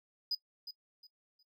triangle tone with echo, 4978 Hz, D#8, in tune, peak -28 dBFS, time 0.31-0.35 s, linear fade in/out 5 ms, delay 360 ms, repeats 3, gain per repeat -12 dB, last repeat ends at 1.43 s, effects noise-tail reverb RT60 0.1 s tail -22 dB re dry + tanh soft clip ceiling -27 dBFS

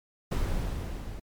brown noise with level ramp, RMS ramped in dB -26 to -39 dBFS, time 0.31-1.2 s, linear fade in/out 10 ms, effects MP3 96 kbps

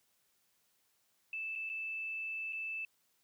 sine tone with dropouts, 2635 Hz, E7, 1 cent flat, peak -37 dBFS, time 1.33-2.85 s, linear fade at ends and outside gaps 2 ms, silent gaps 1.554-1.558 / 1.693-1.698 / 2.525-2.53 s, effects white hiss -75 dBFS RMS until 3.23 s + high-pass 60 Hz 12 dB/octave

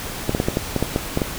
clicks, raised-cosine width 2 ms, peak -5 dBFS, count 10, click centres 0.294 / 0.349 / 0.401 / 0.485 / 0.571 / 0.763 / 0.826 / 0.961 / 1.174 / 1.218 s, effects pink hiss -30 dBFS RMS until 1.38 s

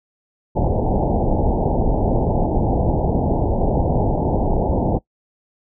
pink low-pass noise, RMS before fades -18 dBFS, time 0.55-4.99 s, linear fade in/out 20 ms, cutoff 890 Hz, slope 96 dB/octave, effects noise-tail reverb RT60 0.1 s tail -21 dB re dry

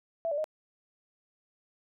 sine tone with pitch steps, 664 / 580 / 620 Hz, E5 / D5 / D#5, +12 / -22 / -6 cents, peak -28 dBFS, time 0.25-0.442 s, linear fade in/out 0 ms, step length 64 ms, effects none

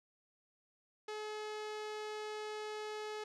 sawtooth tone with low-pass filter, 426.3 Hz, G#4, 45 cents sharp, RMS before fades -43 dBFS, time 1.08-3.24 s, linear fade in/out 5 ms, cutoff 5900 Hz, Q 0.89, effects none

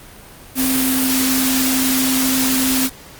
sine tone in noise, 261.6 Hz, C4, in tune, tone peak -17 dBFS, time 0.55-2.9 s, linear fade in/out 50 ms, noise white, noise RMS -19 dBFS, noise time 0.55-2.9 s, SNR -1 dB, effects pink hiss -40 dBFS RMS until 3.19 s + Opus 32 kbps

